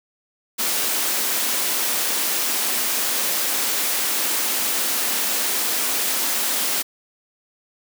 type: high-pass noise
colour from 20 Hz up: white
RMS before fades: -22 dBFS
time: 0.58-6.83 s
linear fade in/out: 20 ms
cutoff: 200 Hz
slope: 48 dB/octave
effects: none